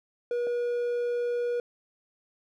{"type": "tone pair in turn", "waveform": "triangle", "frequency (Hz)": [481.6, 481.6], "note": ["B4", "B4"], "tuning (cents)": [-44, -44], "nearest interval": "unison", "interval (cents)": 0, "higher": "neither", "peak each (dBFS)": -24, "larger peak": "neither", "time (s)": [[0.31, 0.47], [0.47, 1.6]], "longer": "second", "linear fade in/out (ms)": 2, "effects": []}